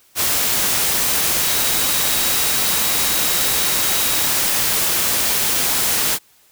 sine tone in noise, 3833 Hz, A#7, 47 cents sharp, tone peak -29 dBFS, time 1.4-4.29 s, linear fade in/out 50 ms, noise white, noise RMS -18 dBFS, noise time 0.15-6.19 s, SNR -14 dB, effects white hiss -54 dBFS RMS until 6.51 s

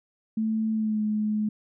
sine tone with pitch glide, 220 to 212.9 Hz, A3 to G#3, 0 to +43 cents, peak -23 dBFS, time 0.37-1.49 s, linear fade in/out 5 ms, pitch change -57 cents, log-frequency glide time 0.72-1.02 s, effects none

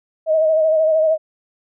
sine tone with vibrato, 632 Hz, D#5, 27 cents sharp, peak -12 dBFS, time 0.26-1.18 s, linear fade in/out 50 ms, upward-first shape sine, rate 13 Hz, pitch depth 39 cents each way, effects none

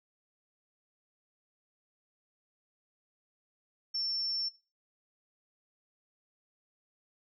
sine tone, 5410 Hz, E8, 44 cents sharp, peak -31 dBFS, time 3.94-4.49 s, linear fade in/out 10 ms, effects noise-tail reverb RT60 0.3 s tail -18 dB re dry

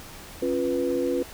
sine tone cluster, 273.3 / 349.8 / 493 Hz, C#4 / F4 / B4, -24 / +3 / -3 cents, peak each -28 / -27 / -26 dBFS, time 0.42-1.23 s, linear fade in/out 5 ms, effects pink hiss -43 dBFS RMS until 1.33 s

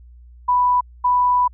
sine tone pair in turn, 989 / 989 Hz, B5 / B5, +2 / +2 cents, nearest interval unison, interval 0 cents, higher neither, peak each -13 dBFS, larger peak neither, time 0.48-0.81 / 1.04-1.48 s, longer second, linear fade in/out 10 ms, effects added 60 Hz sine -41 dBFS peak until 1.53 s

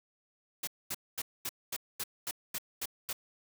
white noise bursts, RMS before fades -36 dBFS, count 10, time 0.63-3.13 s, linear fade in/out 5 ms, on 43 ms, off 230 ms, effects none

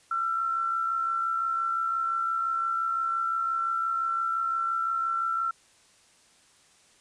sine tone with amplitude modulation, 1349 Hz, E6, 40 cents sharp, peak -23 dBFS, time 0.11-5.51 s, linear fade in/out 5 ms, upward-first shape sine, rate 65.8 Hz, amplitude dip 45%, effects white hiss -60 dBFS RMS until 7 s + resampled to 22050 Hz

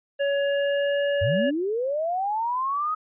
square tone with pitch glide, 562 to 568.9 Hz, C#5 to C#5, +24 to +45 cents, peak -22 dBFS, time 0.19-1.51 s, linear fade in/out 20 ms, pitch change +21 cents, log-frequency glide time 0.38-1.03 s
sine linear sweep, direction up, 82.41 to 1272 Hz, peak -23 dBFS, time 1.21-2.95 s, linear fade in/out 10 ms
effects resampled to 8000 Hz

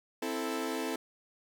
sawtooth chord, A minor, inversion first, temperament equal, 261.6 / 329.6 / 440 Hz, C4 / E4 / A4, 0 / 0 / 0 cents, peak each -33 dBFS, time 0.22-0.96 s, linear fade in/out 5 ms, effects none

